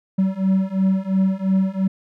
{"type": "beating tone pair", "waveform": "triangle", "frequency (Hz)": [189.3, 192.2], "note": ["F#3", "G3"], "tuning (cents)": [40, -34], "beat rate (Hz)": 2.9, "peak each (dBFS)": [-18, -17], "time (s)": [0.18, 1.88], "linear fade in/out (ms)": 10, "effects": []}